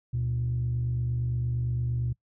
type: tone pair together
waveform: sine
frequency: 71.61 / 120.3 Hz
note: D2 / B2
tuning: -43 / -45 cents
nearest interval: major sixth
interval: 898 cents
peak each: -33 / -25 dBFS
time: 0.13-2.13 s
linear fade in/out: 10 ms
effects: noise-tail reverb RT60 0.1 s tail -23 dB re dry + tanh soft clip ceiling -21 dBFS